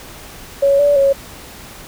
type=tone with pitch steps; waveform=sine; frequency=557 / 577 / 551 Hz; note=C#5 / D5 / C#5; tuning=+8 / -31 / -11 cents; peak=-9 dBFS; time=0.62-1.13 s; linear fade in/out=10 ms; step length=170 ms; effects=pink hiss -36 dBFS RMS until 1.87 s